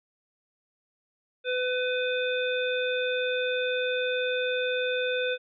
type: harmonic tone with a mistuned harmonic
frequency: 502 Hz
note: B4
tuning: 28 cents sharp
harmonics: 1 / 3 / 5 / 7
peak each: -27 / -32 / -34 / -35 dBFS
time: 1.44-5.38 s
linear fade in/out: 50 ms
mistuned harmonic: 7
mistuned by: +21 cents
effects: none